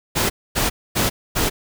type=noise bursts; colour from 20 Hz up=pink; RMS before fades=-19 dBFS; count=4; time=0.15-1.5 s; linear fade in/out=20 ms; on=150 ms; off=250 ms; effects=none